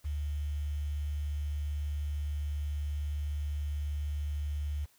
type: tone with quantisation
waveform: sine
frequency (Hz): 73.42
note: D2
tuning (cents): 0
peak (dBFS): -31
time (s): 0.04-4.86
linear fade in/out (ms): 20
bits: 9
effects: white hiss -66 dBFS RMS until 4.98 s